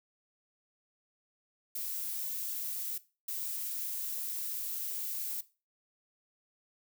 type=noise bursts at uneven times; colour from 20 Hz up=violet; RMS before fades=-37 dBFS; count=2; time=1.75-2.98 / 3.28-5.41 s; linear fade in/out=5 ms; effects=noise-tail reverb RT60 0.3 s tail -17 dB re dry